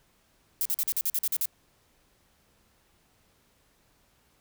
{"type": "noise bursts", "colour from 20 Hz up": "violet", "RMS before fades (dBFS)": -27, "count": 10, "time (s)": [0.61, 1.455], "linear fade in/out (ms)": 0, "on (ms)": 44, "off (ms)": 45, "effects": ["pink hiss -66 dBFS RMS until 4.4 s"]}